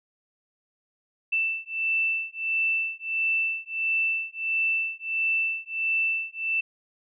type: beating tone pair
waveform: sine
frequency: 2660 / 2661.5 Hz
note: E7 / E7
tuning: +15 / +16 cents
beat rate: 1.5 Hz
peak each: -27 dBFS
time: 1.32-6.61 s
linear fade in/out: 10 ms
effects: none